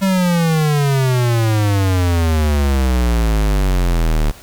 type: exponential sweep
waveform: square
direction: down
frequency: 196 to 36.71 Hz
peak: -13 dBFS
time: 0.01-4.32 s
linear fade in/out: 20 ms
effects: pink hiss -40 dBFS RMS until 4.42 s